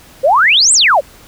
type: exponential two-way sweep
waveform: sine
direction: up then down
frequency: 493.9 to 8590 to 493.9 Hz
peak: -6 dBFS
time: 0.23-1.01 s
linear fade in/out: 20 ms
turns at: 0.73 s
effects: pink hiss -41 dBFS RMS until 1.27 s